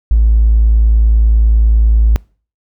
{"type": "tone with tanh clipping", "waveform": "triangle", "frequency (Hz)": 55, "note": "A1", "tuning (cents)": 0, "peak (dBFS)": -5, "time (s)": [0.11, 2.16], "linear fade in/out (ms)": 0, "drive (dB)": 1, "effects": ["noise-tail reverb RT60 0.4 s tail -25 dB re dry"]}